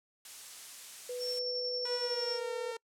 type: noise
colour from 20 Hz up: blue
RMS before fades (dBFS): -43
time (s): 0.25-1.39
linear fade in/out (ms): 2
type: tone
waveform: sine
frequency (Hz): 493.9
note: B4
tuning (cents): 0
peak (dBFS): -36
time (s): 1.09-2.72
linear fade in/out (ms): 5
type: tone with tremolo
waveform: sine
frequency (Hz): 5430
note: F8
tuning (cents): -50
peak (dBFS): -33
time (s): 1.19-2.4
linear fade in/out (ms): 50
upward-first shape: square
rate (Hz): 11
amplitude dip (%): 25
type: tone with pitch glide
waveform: sawtooth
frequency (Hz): 486.2 to 456.3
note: B4 to A#4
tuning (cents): -27 to -37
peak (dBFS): -34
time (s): 1.85-2.77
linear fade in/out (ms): 5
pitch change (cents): -110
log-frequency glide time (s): 1.99-2.53
effects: noise-tail reverb RT60 0.1 s tail -26 dB re dry + low-pass 9000 Hz 12 dB/octave